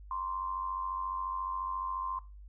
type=tone with amplitude modulation; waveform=sine; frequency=1046 Hz; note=C6; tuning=1 cent flat; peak=-30 dBFS; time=0.11-2.19 s; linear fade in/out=2 ms; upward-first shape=sine; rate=94.3 Hz; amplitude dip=70%; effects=noise-tail reverb RT60 0.3 s tail -19 dB re dry + added 50 Hz sine -47 dBFS peak until 2.48 s